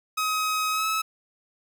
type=tone with pitch glide; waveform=sawtooth; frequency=1267 to 1294.4 Hz; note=D#6 to E6; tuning=+31 to -32 cents; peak=-20 dBFS; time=0.17-1.02 s; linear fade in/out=10 ms; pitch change=+37 cents; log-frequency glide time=0.71-0.86 s; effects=none